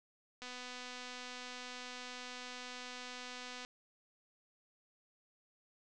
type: click train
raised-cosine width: 0.2 ms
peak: -30 dBFS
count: 805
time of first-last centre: 0.42-3.649 s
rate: 249 Hz
effects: resampled to 24000 Hz